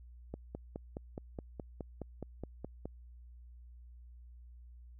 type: click train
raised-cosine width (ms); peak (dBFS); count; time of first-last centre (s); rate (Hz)
2; -27; 13; 0.34-2.856; 4.77
effects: added 60 Hz sine -51 dBFS peak until 4.99 s